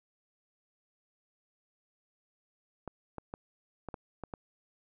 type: clicks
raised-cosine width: 1 ms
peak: -25 dBFS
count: 7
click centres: 2.877 / 3.183 / 3.339 / 3.887 / 3.942 / 4.237 / 4.338 s
effects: none